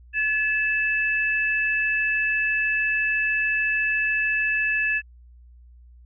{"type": "tone pair together", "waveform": "sine", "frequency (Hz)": [1714.2, 2628], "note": ["A6", "E7"], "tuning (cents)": [-46, -6], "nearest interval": "perfect fifth", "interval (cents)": 740, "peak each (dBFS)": -23, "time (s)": [0.13, 5.02], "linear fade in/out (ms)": 50, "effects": ["added 60 Hz sine -46 dBFS peak until 6.05 s"]}